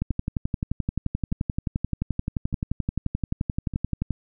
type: two click trains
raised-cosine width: 5 ms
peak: -19 / -12 dBFS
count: 4 / 48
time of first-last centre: 0.11-3.738 / 0.02-4.107 s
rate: 0.827 / 11.5 Hz
effects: none